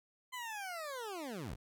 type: linear sweep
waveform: 20% pulse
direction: down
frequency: 1032 to 34.65 Hz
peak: -36 dBFS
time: 0.32-1.56 s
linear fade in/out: 20 ms
effects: none